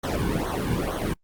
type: noise with flanger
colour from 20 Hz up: brown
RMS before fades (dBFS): -26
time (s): 0.03-1.14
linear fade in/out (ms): 10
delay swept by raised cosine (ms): 0.4 to 1.6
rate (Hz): 2.2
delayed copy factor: -0.85
effects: noise-tail reverb RT60 0.1 s tail -26 dB re dry + Opus 48 kbps